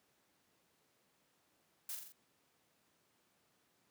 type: noise with echo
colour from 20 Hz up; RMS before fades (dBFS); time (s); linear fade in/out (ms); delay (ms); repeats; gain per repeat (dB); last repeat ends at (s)
blue; -43; 1.89-1.95; 2; 43; 4; -4; 2.122
effects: pink hiss -75 dBFS RMS until 3.9 s + high-pass 150 Hz 12 dB/octave